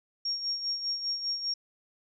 sine tone with tremolo, 5560 Hz, F8, 9 cents flat, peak -27 dBFS, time 0.25-1.54 s, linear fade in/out 5 ms, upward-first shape sine, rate 5 Hz, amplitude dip 60%, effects none

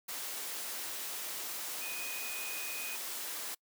sine tone in noise, 2489 Hz, D#7, in tune, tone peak -42 dBFS, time 1.81-2.96 s, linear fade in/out 10 ms, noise white, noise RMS -40 dBFS, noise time 0.08-3.55 s, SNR -5 dB, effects noise-tail reverb RT60 0.1 s tail -26 dB re dry + high-pass 300 Hz 12 dB/octave

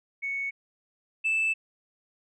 sine tone pair in turn, 2217 / 2636 Hz, C#7 / E7, 0 / -1 cents, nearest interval minor third, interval 299 cents, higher second, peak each -28 / -21 dBFS, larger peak second, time 0.22-0.51 / 1.24-1.54 s, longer second, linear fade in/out 20 ms, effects tanh soft clip ceiling -21 dBFS

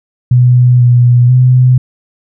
sine tone with pitch steps, 124.1 / 122.1 / 126.8 Hz, B2 / B2 / B2, +9 / -19 / +46 cents, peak -3 dBFS, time 0.31-1.78 s, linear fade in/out 5 ms, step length 490 ms, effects none

